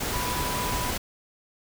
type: tone in noise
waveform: sine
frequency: 987.8 Hz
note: B5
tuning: in tune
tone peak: -31 dBFS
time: 0.13-0.91 s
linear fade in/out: 10 ms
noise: pink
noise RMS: -29 dBFS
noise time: 0-0.98 s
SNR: -5 dB
effects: none